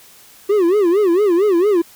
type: tone with vibrato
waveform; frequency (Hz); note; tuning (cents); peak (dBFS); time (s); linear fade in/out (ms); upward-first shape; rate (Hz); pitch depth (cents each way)
triangle; 378; F#4; +37; -9; 0.49-1.82; 10; sine; 4.4; 210
effects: white hiss -45 dBFS RMS until 1.95 s